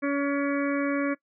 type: harmonic tone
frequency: 282.3 Hz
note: C#4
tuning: 32 cents sharp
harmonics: 1 / 2 / 4 / 5 / 6 / 7 / 8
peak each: -25 / -30 / -35 / -38 / -36 / -41 / -38 dBFS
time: 0.02-1.15 s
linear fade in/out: 20 ms
effects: noise-tail reverb RT60 0.1 s tail -20 dB re dry